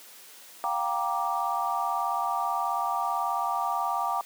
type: chord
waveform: sine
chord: G minor seventh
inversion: third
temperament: just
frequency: 705.6 / 784 / 940.8 / 1176 Hz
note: F5 / G5 / Bb5 / D6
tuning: +18 / 0 / +16 / +2 cents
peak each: -32 / -31 / -31 / -30 dBFS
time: 0.64-4.21 s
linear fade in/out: 0 ms
effects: white hiss -49 dBFS RMS until 4.25 s + high-pass 300 Hz 12 dB/octave